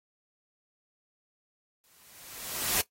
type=noise with exponential growth; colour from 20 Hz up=white; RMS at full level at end=-25 dBFS; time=1.84-2.81 s; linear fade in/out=0 ms; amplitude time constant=210 ms; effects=noise-tail reverb RT60 0.1 s tail -17 dB re dry + AAC 48 kbps